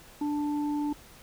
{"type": "tone pair together", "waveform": "sine", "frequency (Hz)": [294.3, 881.9], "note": ["D4", "A5"], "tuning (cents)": [4, 4], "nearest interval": "octave + perfect fifth", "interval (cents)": 1900, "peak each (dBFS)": [-27, -37], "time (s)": [0.21, 0.93], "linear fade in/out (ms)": 5, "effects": ["pink hiss -52 dBFS RMS until 1.22 s"]}